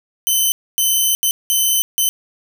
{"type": "tone bursts at uneven times", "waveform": "5% pulse", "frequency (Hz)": 3047, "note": "G7", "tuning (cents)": -50, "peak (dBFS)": -5, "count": 5, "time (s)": [[0.27, 0.52], [0.78, 1.15], [1.23, 1.31], [1.5, 1.82], [1.98, 2.09]], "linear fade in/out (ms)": 0, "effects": []}